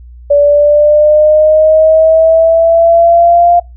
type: linear sweep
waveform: sine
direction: up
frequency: 574 to 698.5 Hz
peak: -3 dBFS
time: 0.3-3.6 s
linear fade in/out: 10 ms
effects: noise-tail reverb RT60 0.2 s tail -23 dB re dry + added 60 Hz sine -30 dBFS peak until 3.76 s